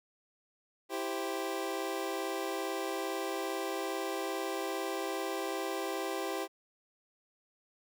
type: chord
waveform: 25% pulse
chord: C major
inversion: first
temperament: equal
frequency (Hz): 329.6 / 392 / 523.3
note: E4 / G4 / C5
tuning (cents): 0 / 0 / 0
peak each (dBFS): -35 / -33 / -36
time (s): 0.89-6.48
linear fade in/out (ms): 50
effects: none